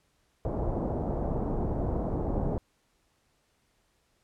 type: low-pass noise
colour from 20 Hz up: pink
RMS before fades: -30 dBFS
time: 0.45-2.58 s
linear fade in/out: 0 ms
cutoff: 770 Hz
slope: 24 dB/octave
effects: pink hiss -71 dBFS RMS until 4.23 s + low-pass 11000 Hz 12 dB/octave